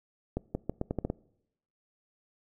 accelerating click train, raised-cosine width 2 ms, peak -17 dBFS, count 8, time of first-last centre 0.37-1.101 s, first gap 180 ms, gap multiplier 0.81, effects noise-tail reverb RT60 0.8 s tail -23 dB re dry

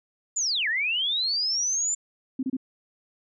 sine linear two-way sweep, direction down then up, 7230 to 1677 to 7230 Hz, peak -23 dBFS, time 0.36-1.95 s, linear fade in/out 10 ms, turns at 0.68 s
sine tone bursts, 261.6 Hz, C4, in tune, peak -24 dBFS, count 3, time 2.39-2.568 s, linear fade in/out 5 ms, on 40 ms, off 29 ms
effects none

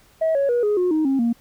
sine tone with pitch steps, 643 / 556.5 / 481.7 / 416.9 / 360.9 / 312.3 / 270.3 / 234 Hz, E5 / C#5 / B4 / G#4 / F#4 / D#4 / C#4 / A#3, -43 / +7 / -43 / +7 / -43 / +7 / -44 / +7 cents, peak -15 dBFS, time 0.21-1.33 s, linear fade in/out 10 ms, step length 140 ms, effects tanh soft clip ceiling -14 dBFS + pink hiss -55 dBFS RMS until 1.4 s

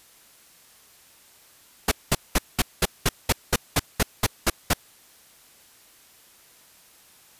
pink noise bursts, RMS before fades -19 dBFS, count 13, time 1.88-4.735 s, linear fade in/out 5 ms, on 35 ms, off 200 ms, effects white hiss -54 dBFS RMS until 7.39 s + resampled to 32000 Hz

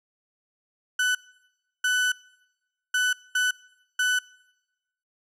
35% pulse tone bursts at uneven times, 1496 Hz, F#6, 19 cents sharp, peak -19 dBFS, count 5, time 0.99-1.15 / 1.84-2.12 / 2.94-3.13 / 3.35-3.51 / 3.99-4.19 s, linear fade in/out 5 ms, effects noise-tail reverb RT60 1.0 s tail -24 dB re dry + low-pass 11000 Hz 12 dB/octave

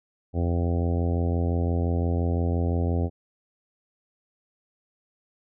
harmonic tone, 85.8 Hz, F2, 30 cents flat, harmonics 1 / 2 / 3 / 4 / 5 / 6 / 7 / 8 / 9, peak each -23 / -31 / -31 / -35 / -35 / -37 / -40 / -40 / -41 dBFS, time 0.33-3.1 s, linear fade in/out 50 ms, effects none

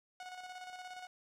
sawtooth tone with tremolo, 733 Hz, F#5, 16 cents flat, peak -40 dBFS, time 0.2-1.07 s, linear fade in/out 2 ms, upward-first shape square, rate 17 Hz, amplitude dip 45%, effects low-pass 7000 Hz 12 dB/octave + 13-bit

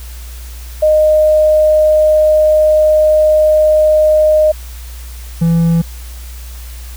sine / triangle tone pair in turn, 616 / 166.97 Hz, D#5 / E3, -17 / +23 cents, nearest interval octave + major seventh, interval 2260 cents, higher first, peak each -6 dBFS, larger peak neither, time 0.82-4.52 / 5.41-5.82 s, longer first, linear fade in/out 10 ms, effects added 60 Hz sine -26 dBFS peak until 6.96 s + white hiss -37 dBFS RMS until 6.96 s

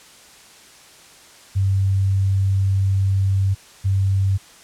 sine tone pair in turn, 97 / 97 Hz, G2 / G2, -18 / -18 cents, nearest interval unison, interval 0 cents, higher neither, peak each -15 dBFS, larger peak neither, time 1.55-3.55 / 3.84-4.38 s, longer first, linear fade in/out 20 ms, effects white hiss -46 dBFS RMS until 4.63 s + low-pass 9000 Hz 12 dB/octave

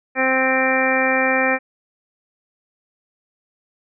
harmonic tone, 261.6 Hz, C4, in tune, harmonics 1 / 2 / 3 / 4 / 5 / 6 / 7 / 8 / 9, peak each -24 / -21 / -24 / -30 / -27 / -28 / -21 / -33 / -22 dBFS, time 0.15-1.59 s, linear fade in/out 50 ms, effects none

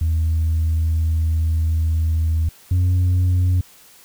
sine tone pair in turn, 80.5 / 90.36 Hz, E2 / F#2, -41 / -40 cents, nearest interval major second, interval 201 cents, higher second, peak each -14 / -11 dBFS, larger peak second, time 0.01-2.49 / 2.71-3.61 s, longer first, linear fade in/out 5 ms, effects tanh soft clip ceiling -13 dBFS + white hiss -48 dBFS RMS until 4.04 s

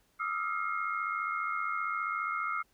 sine tone cluster, 1203 / 1278 / 1377 / 2146 Hz, D6 / D#6 / F6 / C7, +41 / +46 / -25 / +43 cents, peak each -39 / -35 / -35 / -38 dBFS, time 0.19-2.63 s, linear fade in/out 20 ms, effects pink hiss -70 dBFS RMS until 2.73 s

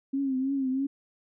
sine tone with vibrato, 267.8 Hz, C4, 40 cents sharp, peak -25 dBFS, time 0.13-0.87 s, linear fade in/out 10 ms, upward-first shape triangle, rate 3.1 Hz, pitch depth 77 cents each way, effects none

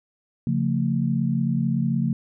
sine chord, Db augmented, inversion none, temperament equal with one note detuned, 138.59 / 174.61 / 225.5 Hz, Db3 / F3 / A3, 0 / 0 / +43 cents, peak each -24 / -25 / -24 dBFS, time 0.47-2.13 s, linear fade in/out 2 ms, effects none

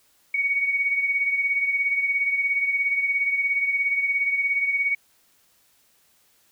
sine beating tone pair, 2237 / 2254 Hz, C#7 / C#7, +15 / +28 cents, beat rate 17 Hz, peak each -21 / -29 dBFS, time 0.34-4.95 s, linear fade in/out 5 ms, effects white hiss -62 dBFS RMS until 6.51 s

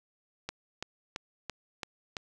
click train, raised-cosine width 0.2 ms, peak -18 dBFS, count 6, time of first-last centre 0.49-2.168 s, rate 2.98 Hz, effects none

